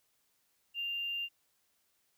triangle tone with hard clipping, 2792 Hz, F7, 1 cent flat, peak -34 dBFS, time 0.74-1.29 s, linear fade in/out 50 ms, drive 3 dB, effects white hiss -75 dBFS RMS until 2.17 s

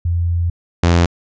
sine / sawtooth tone pair in turn, 85.8 / 85.8 Hz, F2 / F2, -30 / -30 cents, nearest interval unison, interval 0 cents, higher neither, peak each -14 / -6 dBFS, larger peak second, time 0.05-0.5 / 0.83-1.06 s, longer first, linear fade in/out 5 ms, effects resampled to 16000 Hz

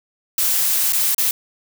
blue noise with dropouts, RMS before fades -18 dBFS, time 0.38-1.31 s, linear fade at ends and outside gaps 2 ms, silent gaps 0.924-0.931 / 1.147-1.181 s, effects none

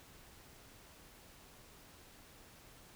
silence, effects pink hiss -59 dBFS RMS until 2.95 s

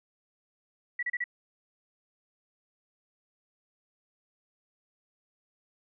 sine tone bursts, 1945 Hz, B6, 27 cents flat, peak -28 dBFS, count 4, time 0.99-1.241 s, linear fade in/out 5 ms, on 38 ms, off 33 ms, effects none

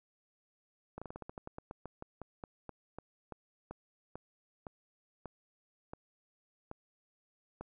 slowing click train, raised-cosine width 1 ms, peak -29 dBFS, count 25, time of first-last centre 0.98-7.61 s, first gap 36 ms, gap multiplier 1.15, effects none

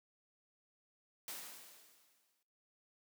white noise with exponential decay, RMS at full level -44 dBFS, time 1.28-2.43 s, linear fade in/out 1 ms, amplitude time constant 250 ms, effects noise-tail reverb RT60 0.5 s tail -18 dB re dry + high-pass 200 Hz 12 dB/octave

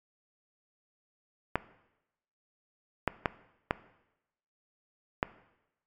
clicks, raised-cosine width 0.5 ms, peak -10 dBFS, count 5, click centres 1.556 / 3.077 / 3.258 / 3.709 / 5.229 s, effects noise-tail reverb RT60 0.9 s tail -17 dB re dry + MP3 96 kbps

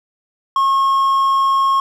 triangle tone, 1085 Hz, C#6, 37 cents flat, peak -10 dBFS, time 0.56-1.8 s, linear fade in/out 2 ms, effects none

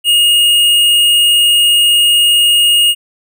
sine tone with tanh clipping, 2857 Hz, F7, 39 cents sharp, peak -8 dBFS, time 0.04-2.95 s, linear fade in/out 50 ms, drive 15 dB, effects none

